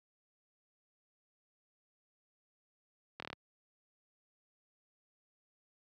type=slowing click train; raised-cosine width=0.3 ms; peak=-25 dBFS; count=6; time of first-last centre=3.2-3.33 s; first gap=24 ms; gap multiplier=1.04; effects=high-pass 100 Hz 12 dB/octave